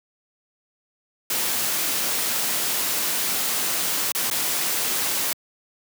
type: noise with dropouts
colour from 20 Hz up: white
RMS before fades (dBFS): -24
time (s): 1.3-5.33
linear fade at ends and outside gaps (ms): 2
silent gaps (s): 4.12-4.149 / 4.301-4.311
effects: high-pass 150 Hz 12 dB/octave